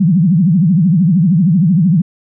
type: tone with vibrato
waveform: sine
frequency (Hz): 174.3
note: F3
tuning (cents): -3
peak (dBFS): -7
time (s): 0-2.02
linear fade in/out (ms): 10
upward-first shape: triangle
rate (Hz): 13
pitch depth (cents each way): 300
effects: none